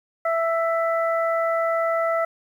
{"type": "harmonic tone", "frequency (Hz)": 662, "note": "E5", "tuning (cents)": 7, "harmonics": [1, 2, 3], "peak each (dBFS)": [-21, -25, -31], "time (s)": [0.25, 2.25], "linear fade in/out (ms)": 5, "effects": ["9-bit"]}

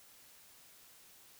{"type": "silence", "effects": ["white hiss -60 dBFS RMS until 1.39 s"]}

